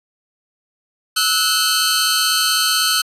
sawtooth tone cluster, 1304 / 1474 / 3102 / 4190 / 4478 Hz, E6 / F#6 / G7 / C8 / C#8, -19 / -7 / -19 / +2 / +17 cents, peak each -18 dBFS, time 1.16-3.02 s, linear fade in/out 10 ms, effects resampled to 32000 Hz

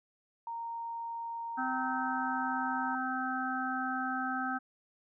sine tone, 927 Hz, A#5, 10 cents flat, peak -36 dBFS, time 0.47-2.95 s, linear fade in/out 2 ms
harmonic tone, 258.4 Hz, C4, 21 cents flat, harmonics 1 / 3 / 5 / 6, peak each -37 / -37 / -37 / -37 dBFS, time 1.57-4.59 s, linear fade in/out 20 ms
effects none

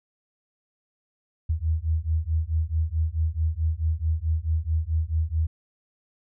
sine beating tone pair, 77.78 / 82.38 Hz, D#2 / E2, 0 / -1 cents, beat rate 4.6 Hz, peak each -25 dBFS, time 1.49-5.47 s, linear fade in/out 10 ms, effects none

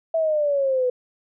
sine exponential sweep, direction down, 659.3 to 493.9 Hz, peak -18 dBFS, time 0.14-0.9 s, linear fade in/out 5 ms, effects none

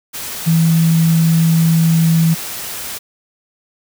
sine tone in noise, 163.8 Hz, E3, 11 cents flat, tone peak -9 dBFS, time 0.46-2.35 s, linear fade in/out 20 ms, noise white, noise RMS -26 dBFS, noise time 0.13-2.99 s, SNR +14 dB, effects none

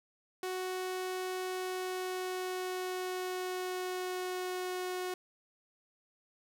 sawtooth tone with pitch glide, 370 to 365.5 Hz, F#4 to F#4, 0 to -21 cents, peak -31 dBFS, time 0.43-5.14 s, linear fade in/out 2 ms, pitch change -21 cents, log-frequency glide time 1.45-4.85 s, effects none

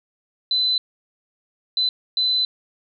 sine tone bursts at uneven times, 4022 Hz, B7, 31 cents sharp, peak -17 dBFS, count 3, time 0.51-0.78 / 1.77-1.89 / 2.17-2.45 s, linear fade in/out 2 ms, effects none

